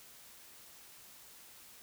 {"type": "silence", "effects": ["white hiss -56 dBFS RMS until 1.82 s"]}